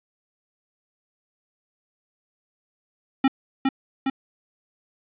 square tone with echo, 268.1 Hz, C4, 42 cents sharp, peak -15 dBFS, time 3.24-3.28 s, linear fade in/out 5 ms, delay 410 ms, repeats 2, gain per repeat -3 dB, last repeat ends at 4.1 s, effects resampled to 8000 Hz + 8-bit

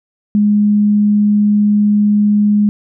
sine tone, 207.7 Hz, G#3, in tune, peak -8 dBFS, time 0.35-2.69 s, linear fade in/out 0 ms, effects none

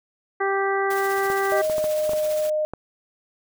harmonic tone, 392 Hz, G4, in tune, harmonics 1 / 2 / 3 / 4 / 5, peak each -23 / -26 / -28 / -29 / -30 dBFS, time 0.4-1.62 s, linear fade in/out 10 ms
white noise with tremolo, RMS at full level -35 dBFS, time 0.9-2.5 s, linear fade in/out 5 ms, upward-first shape triangle, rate 15 Hz, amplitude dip 50%
clicks, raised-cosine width 1 ms, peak -18 dBFS, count 7, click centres 1.301 / 1.698 / 1.782 / 1.842 / 2.094 / 2.134 / 2.736 s
sine tone with pitch glide, 622.3 to 612.7 Hz, D#5 to D#5, 0 to -27 cents, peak -20 dBFS, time 1.52-2.65 s, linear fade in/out 0 ms, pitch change -27 cents, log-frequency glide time 1.64-1.91 s
effects none

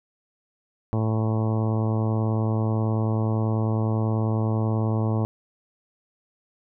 harmonic tone, 110.2 Hz, A2, 3 cents sharp, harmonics 1 / 2 / 3 / 4 / 5 / 6 / 7 / 8 / 9 / 10, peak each -22 / -28 / -32 / -34 / -36 / -38 / -39 / -40 / -41 / -42 dBFS, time 0.93-5.25 s, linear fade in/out 0 ms, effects none

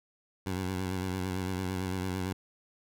15% pulse tone with vibrato, 92.9 Hz, F#2, 7 cents sharp, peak -25 dBFS, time 0.46-2.33 s, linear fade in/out 5 ms, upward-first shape sine, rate 8.9 Hz, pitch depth 52 cents each way, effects none

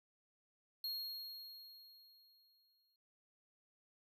square tone with exponential decay, 4270 Hz, C8, 34 cents sharp, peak -39 dBFS, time 0.84-2.96 s, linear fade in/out 2 ms, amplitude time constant 460 ms, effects noise-tail reverb RT60 0.1 s tail -22 dB re dry

